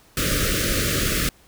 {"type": "band-stop noise", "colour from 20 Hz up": "pink", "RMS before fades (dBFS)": -22, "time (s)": [0.17, 1.29], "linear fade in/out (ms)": 2, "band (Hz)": [610, 1200], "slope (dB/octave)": 96, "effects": ["pink hiss -54 dBFS RMS until 1.47 s"]}